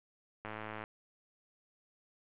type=click train; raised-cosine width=0.5 ms; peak=-27 dBFS; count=43; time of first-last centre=0.45-0.839 s; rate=108 Hz; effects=resampled to 8000 Hz + 9-bit